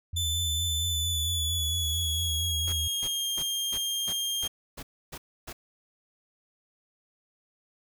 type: tone with vibrato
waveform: sine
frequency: 82.41 Hz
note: E2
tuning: in tune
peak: -30 dBFS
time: 0.13-2.88 s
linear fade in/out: 5 ms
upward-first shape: sine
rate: 4.4 Hz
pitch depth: 100 cents each way
type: tone with pitch glide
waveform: sawtooth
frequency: 3520 to 3209 Hz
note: A7 to G7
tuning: 0 to +40 cents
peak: -25 dBFS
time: 0.16-4.48 s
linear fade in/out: 10 ms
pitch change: -160 cents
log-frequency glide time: 0.84-3.29 s
type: noise bursts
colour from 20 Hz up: pink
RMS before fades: -40 dBFS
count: 9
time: 2.67-5.53 s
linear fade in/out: 10 ms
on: 60 ms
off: 290 ms
effects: none